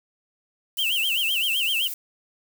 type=noise; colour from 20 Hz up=violet; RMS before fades=-32 dBFS; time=0.77-1.94 s; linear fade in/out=2 ms
type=tone with vibrato; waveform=triangle; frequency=2900 Hz; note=F#7; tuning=35 cents flat; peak=-20 dBFS; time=0.78-1.88 s; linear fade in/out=10 ms; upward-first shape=sine; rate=7.8 Hz; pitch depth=180 cents each way
effects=none